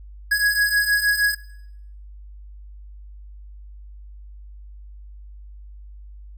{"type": "beating tone pair", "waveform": "square", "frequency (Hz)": [1661.2, 1667.6], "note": ["G#6", "G#6"], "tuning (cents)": [0, 7], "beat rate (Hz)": 6.4, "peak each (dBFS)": [-23, -19], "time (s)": [0.31, 1.35], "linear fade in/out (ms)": 10, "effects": ["noise-tail reverb RT60 0.8 s tail -21 dB re dry", "added 50 Hz sine -38 dBFS peak until 6.37 s"]}